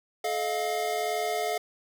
square tone cluster, 430.5 / 623 / 705 Hz, A4 / D#5 / F5, -38 / +2 / +16 cents, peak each -33 / -35 / -30 dBFS, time 0.24-1.58 s, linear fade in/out 5 ms, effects none

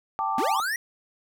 sine chord, G suspended second, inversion none, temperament just, 784 / 882 / 1176 Hz, G5 / A5 / D6, 0 / +4 / +2 cents, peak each -29 / -28 / -28 dBFS, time 0.19-0.6 s, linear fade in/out 0 ms
square linear sweep, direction up, 207.7 to 1947 Hz, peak -26 dBFS, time 0.38-0.76 s, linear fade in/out 2 ms
effects none

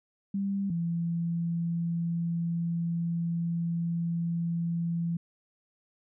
sine tone pair in turn, 197.4 / 168.9 Hz, G3 / E3, +12 / +42 cents, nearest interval minor third, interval 270 cents, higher first, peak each -27 / -27 dBFS, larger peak neither, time 0.34-0.7 / 0.7-5.17 s, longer second, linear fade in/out 5 ms, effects none

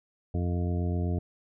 harmonic tone, 87.9 Hz, F2, 12 cents sharp, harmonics 1 / 2 / 3 / 4 / 5 / 7 / 8, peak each -27 / -33 / -37 / -39 / -41 / -44 / -45 dBFS, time 0.34-1.19 s, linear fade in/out 5 ms, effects none

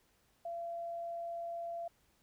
sine tone, 681 Hz, F5, 44 cents flat, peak -38 dBFS, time 0.45-1.88 s, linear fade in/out 5 ms, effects pink hiss -72 dBFS RMS until 2.22 s

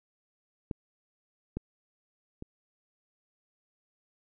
clicks, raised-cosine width 3 ms, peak -20 / -20 / -27 dBFS, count 3, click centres 0.712 / 1.57 / 2.424 s, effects none

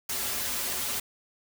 white noise with comb filter, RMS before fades -31 dBFS, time 0.09-1 s, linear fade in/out 5 ms, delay 6.3 ms, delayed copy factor -0.7, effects none

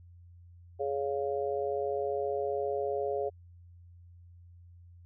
harmonic tone, 139.6 Hz, C#3, 13 cents sharp, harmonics 3 / 4 / 5, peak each -32 / -34 / -36 dBFS, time 0.79-3.3 s, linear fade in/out 20 ms, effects added 87 Hz sine -51 dBFS peak until 5.05 s

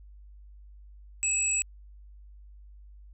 sine tone pair together, 2598 / 7785 Hz, E7 / B8, -26 / -26 cents, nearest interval octave + perfect fifth, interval 1900 cents, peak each -32 / -25 dBFS, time 1.23-1.62 s, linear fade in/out 0 ms, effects added 50 Hz sine -47 dBFS peak until 3.13 s

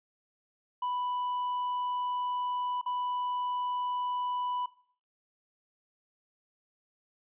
triangle tone with dropouts, 990 Hz, B5, 4 cents sharp, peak -28 dBFS, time 0.82-4.66 s, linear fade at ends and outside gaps 5 ms, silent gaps 2.814-2.86 s, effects noise-tail reverb RT60 0.5 s tail -18 dB re dry + resampled to 8000 Hz

